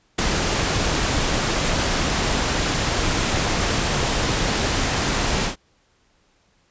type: noise with ADSR envelope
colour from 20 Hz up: pink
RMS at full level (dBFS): -18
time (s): 0.18-5.56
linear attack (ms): 11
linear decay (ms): 9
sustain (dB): -3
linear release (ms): 110
effects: pink hiss -62 dBFS RMS until 6.7 s + resampled to 16000 Hz